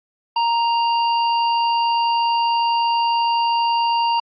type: harmonic tone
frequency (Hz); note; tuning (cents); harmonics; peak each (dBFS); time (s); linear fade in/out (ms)
932.3; A#5; 0; 1 / 3 / 5; -16 / -26 / -30; 0.36-4.2; 5
effects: AAC 48 kbps